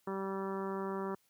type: harmonic tone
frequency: 193.6 Hz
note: G3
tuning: 21 cents flat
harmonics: 1 / 2 / 3 / 4 / 5 / 6 / 7 / 8 / 9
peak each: -40 / -38 / -47 / -49 / -44 / -46 / -49 / -58 / -55 dBFS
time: 0.07-1.15 s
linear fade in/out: 5 ms
effects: white hiss -73 dBFS RMS until 1.29 s + high-pass 60 Hz 12 dB/octave